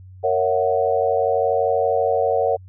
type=chord; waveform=sine; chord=F# dominant seventh; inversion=first; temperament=equal with one note detuned; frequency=462.1 / 554.4 / 659.3 / 740 Hz; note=A#4 / C#5 / E5 / F#5; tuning=-15 / 0 / 0 / 0 cents; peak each=-21 / -21 / -24 / -22 dBFS; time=0.23-2.57 s; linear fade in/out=20 ms; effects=added 93 Hz sine -39 dBFS peak until 2.68 s